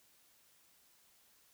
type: silence
effects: white hiss -68 dBFS RMS until 1.53 s